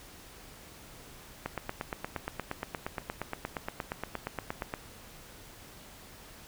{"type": "click train", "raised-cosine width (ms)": 0.5, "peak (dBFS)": -18, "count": 29, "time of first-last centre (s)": [1.46, 4.739], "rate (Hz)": 8.54, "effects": ["pink hiss -51 dBFS RMS until 6.47 s"]}